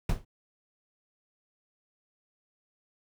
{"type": "noise with exponential decay", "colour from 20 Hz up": "brown", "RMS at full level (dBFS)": -19, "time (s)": [0.09, 0.25], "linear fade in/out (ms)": 5, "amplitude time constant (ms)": 33, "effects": []}